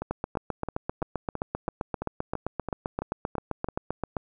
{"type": "two click trains", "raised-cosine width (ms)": 1, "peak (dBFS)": [-17, -14], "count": [12, 32], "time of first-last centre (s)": [[0.02, 3.687], [0.11, 4.168]], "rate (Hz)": [3, 7.64], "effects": []}